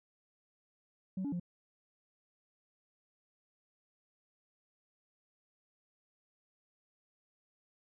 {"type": "tone with pitch steps", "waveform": "sine", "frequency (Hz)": [188.5, 283.8, 175.7], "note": ["F#3", "C#4", "F3"], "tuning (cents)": [32, 41, 11], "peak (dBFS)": -32, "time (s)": [1.17, 1.398], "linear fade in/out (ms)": 5, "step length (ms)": 76, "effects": ["tanh soft clip ceiling -32 dBFS"]}